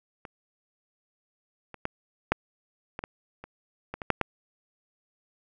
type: clicks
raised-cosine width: 0.5 ms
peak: -25 / -26 / -14 / -6 / -19 / -18 / -26 / -19 / -20 / -6 / -9 dBFS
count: 11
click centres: 0.252 / 1.743 / 1.854 / 2.32 / 2.991 / 3.039 / 3.44 / 3.94 / 4.018 / 4.103 / 4.213 s
effects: none